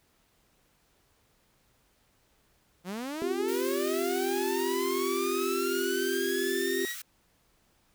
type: linear sweep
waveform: sawtooth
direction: up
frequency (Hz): 170 to 1936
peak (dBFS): -30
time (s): 2.84-6.96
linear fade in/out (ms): 50
type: chord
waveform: sine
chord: C suspended fourth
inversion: none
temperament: equal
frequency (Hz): 261.6 / 349.2 / 392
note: C4 / F4 / G4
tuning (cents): 0 / 0 / 0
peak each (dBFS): -36 / -32 / -30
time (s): 3.22-6.85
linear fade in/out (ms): 0
type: high-pass noise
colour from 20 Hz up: white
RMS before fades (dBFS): -41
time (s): 3.48-7.02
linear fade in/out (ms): 5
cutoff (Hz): 1200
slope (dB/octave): 96
effects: pink hiss -68 dBFS RMS until 7.94 s